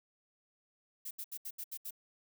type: noise bursts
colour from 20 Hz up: violet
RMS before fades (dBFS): -42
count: 7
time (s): 1.05-1.908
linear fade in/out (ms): 10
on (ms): 60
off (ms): 73
effects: none